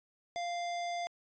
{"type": "tone", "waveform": "square", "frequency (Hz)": 696, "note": "F5", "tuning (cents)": -6, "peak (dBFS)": -35, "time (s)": [0.36, 1.07], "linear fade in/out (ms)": 0, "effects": ["resampled to 16000 Hz"]}